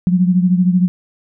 sine beating tone pair, 179.3 / 192.3 Hz, F3 / G3, +46 / -33 cents, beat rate 13 Hz, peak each -11 / -17 dBFS, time 0.07-0.88 s, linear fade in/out 0 ms, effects none

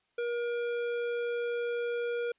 triangle tone with hard clipping, 476 Hz, A#4, 36 cents sharp, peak -32 dBFS, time 0.18-2.32 s, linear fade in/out 5 ms, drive 16 dB, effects white hiss -74 dBFS RMS until 2.38 s + resampled to 8000 Hz

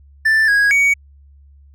triangle tone with pitch steps, 1768 / 1651 / 2250 Hz, A6 / G#6 / C#7, +8 / -11 / +25 cents, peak -9 dBFS, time 0.25-0.94 s, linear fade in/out 10 ms, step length 230 ms, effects added 70 Hz sine -43 dBFS peak until 1.74 s

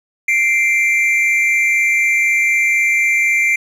triangle tone pair together, 2093 / 2349 Hz, C7 / D7, 0 / 0 cents, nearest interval major second, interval 200 cents, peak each -13 dBFS, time 0.28-3.56 s, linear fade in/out 5 ms, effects none

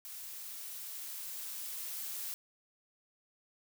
blue noise with level ramp, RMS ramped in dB -46 to -40 dBFS, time 0.05-2.34 s, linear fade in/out 0 ms, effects none

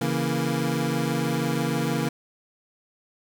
25% pulse chord, A# diminished, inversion first, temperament equal, 138.59 / 164.81 / 233.1 Hz, C#3 / E3 / A#3, 0 / 0 / 0 cents, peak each -24 dBFS, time 0.01-2.09 s, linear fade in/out 5 ms, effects none

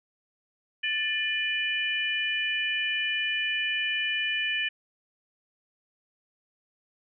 sine tone cluster, 1760 / 2421 / 2978 Hz, A6 / D#7 / F#7, 0 / -48 / +11 cents, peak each -30 dBFS, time 0.83-4.69 s, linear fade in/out 10 ms, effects none

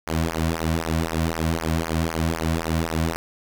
sawtooth tone with flanger, 81.4 Hz, E2, 21 cents flat, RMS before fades -24 dBFS, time 0.07-3.16 s, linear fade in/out 0 ms, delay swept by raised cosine 0.25 to 2.45 ms, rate 3.9 Hz, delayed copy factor -0.95, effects none

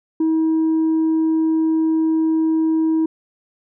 sine tone with tanh clipping, 320 Hz, D#4, 49 cents sharp, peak -15 dBFS, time 0.2-3.06 s, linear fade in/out 5 ms, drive 1 dB, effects none

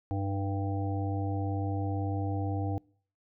harmonic tone with a mistuned harmonic, 98 Hz, G2, in tune, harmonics 1 / 3 / 5 / 7 / 8, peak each -30 / -35 / -42 / -43 / -40 dBFS, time 0.11-2.78 s, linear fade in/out 0 ms, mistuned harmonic 3, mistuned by +35 cents, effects noise-tail reverb RT60 0.5 s tail -25 dB re dry

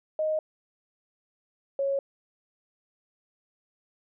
sine tone pair in turn, 622.3 / 551.5 Hz, D#5 / C#5, 0 / -9 cents, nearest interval major second, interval 209 cents, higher first, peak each -24 dBFS, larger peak neither, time 0.19-0.39 / 1.79-1.99 s, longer neither, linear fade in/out 2 ms, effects none

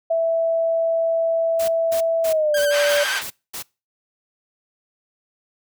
sine tone with pitch glide, 659.3 to 580.6 Hz, E5 to D5, 0 to -20 cents, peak -16 dBFS, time 0.1-3.04 s, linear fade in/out 10 ms, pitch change -220 cents, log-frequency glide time 2.23-2.6 s
white noise bursts, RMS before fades -31 dBFS, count 7, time 1.59-3.628 s, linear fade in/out 10 ms, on 94 ms, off 230 ms
sawtooth tone with vibrato, 1568 Hz, G6, in tune, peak -20 dBFS, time 2.54-3.19 s, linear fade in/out 5 ms, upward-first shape sine, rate 12 Hz, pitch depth 55 cents each way
white band-pass noise, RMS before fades -26 dBFS, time 2.7-3.24 s, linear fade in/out 50 ms, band 930 to 3000 Hz, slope 12 dB/octave
effects noise-tail reverb RT60 0.3 s tail -25 dB re dry

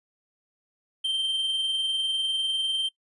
triangle tone with tremolo, 3136 Hz, G7, in tune, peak -21 dBFS, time 1.04-2.89 s, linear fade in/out 10 ms, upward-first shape sine, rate 20 Hz, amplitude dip 35%, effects noise-tail reverb RT60 0.1 s tail -20 dB re dry + resampled to 24000 Hz

